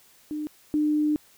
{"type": "tone pair in turn", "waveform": "sine", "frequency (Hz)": [302.2, 301.1], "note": ["D4", "D4"], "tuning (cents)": [50, 43], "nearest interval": "unison", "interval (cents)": 7, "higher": "first", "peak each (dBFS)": [-28, -20], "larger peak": "second", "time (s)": [[0.31, 0.47], [0.74, 1.16]], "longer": "second", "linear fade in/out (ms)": 0, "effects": ["white hiss -57 dBFS RMS until 1.37 s"]}